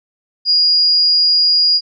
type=tone; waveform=sine; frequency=4866 Hz; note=D#8; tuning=39 cents flat; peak=-9 dBFS; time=0.45-1.81 s; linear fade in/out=50 ms; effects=none